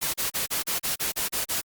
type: noise bursts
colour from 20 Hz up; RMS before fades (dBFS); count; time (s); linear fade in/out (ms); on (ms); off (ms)
white; -27; 10; 0.01-1.616; 20; 130; 34
effects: Opus 48 kbps